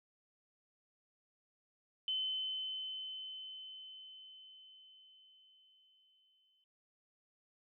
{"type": "tone with exponential decay", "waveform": "sine", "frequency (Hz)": 3052, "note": "G7", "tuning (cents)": -47, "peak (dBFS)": -33, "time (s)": [2.08, 6.64], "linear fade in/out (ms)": 1, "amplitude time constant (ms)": 990, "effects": []}